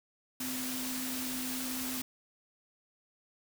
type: tone in noise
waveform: sine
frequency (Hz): 255.9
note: C4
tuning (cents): -38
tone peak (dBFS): -38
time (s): 0.4-2.02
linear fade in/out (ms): 5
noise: white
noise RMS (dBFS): -38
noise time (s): 0.4-2.02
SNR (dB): -3
effects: none